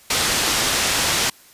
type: low-pass noise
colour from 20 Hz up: white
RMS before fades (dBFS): -20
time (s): 0.1-1.3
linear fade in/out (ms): 5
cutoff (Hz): 6700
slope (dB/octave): 12
effects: white hiss -49 dBFS RMS until 1.53 s + resampled to 32000 Hz